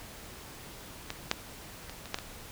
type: clicks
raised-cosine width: 0.2 ms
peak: -17 / -8 / -24 / -26 / -12 / -19 dBFS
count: 6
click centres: 1.104 / 1.314 / 1.896 / 2.057 / 2.144 / 2.187 s
effects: pink hiss -47 dBFS RMS until 2.51 s